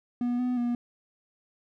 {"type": "tone with pitch steps", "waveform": "triangle", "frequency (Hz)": [243, 249.1, 240.4], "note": ["B3", "B3", "B3"], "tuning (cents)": [-28, 15, -46], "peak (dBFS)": -23, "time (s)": [0.21, 0.75], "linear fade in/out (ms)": 2, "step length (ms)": 180, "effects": []}